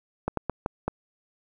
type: slowing click train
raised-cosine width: 1 ms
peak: -12 dBFS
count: 5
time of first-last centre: 0.28-0.88 s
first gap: 93 ms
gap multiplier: 1.33
effects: 9-bit